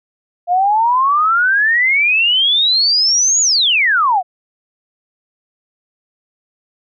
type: exponential two-way sweep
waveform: sine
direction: up then down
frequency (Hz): 689 to 6930 to 689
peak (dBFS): -10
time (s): 0.47-4.23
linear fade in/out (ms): 50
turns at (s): 3.41
effects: none